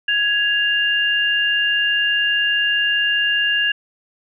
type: tone pair together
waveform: sine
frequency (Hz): 1664.9 / 2800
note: G#6 / F7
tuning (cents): +4 / +4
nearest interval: major sixth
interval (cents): 900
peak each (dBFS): -18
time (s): 0.08-3.72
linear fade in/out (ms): 5
effects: none